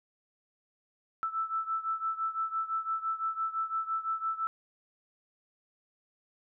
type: beating tone pair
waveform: sine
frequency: 1318.5 / 1324.4 Hz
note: E6 / E6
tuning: 0 / +8 cents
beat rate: 5.9 Hz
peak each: -32 / -35 dBFS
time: 1.23-4.47 s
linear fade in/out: 0 ms
effects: none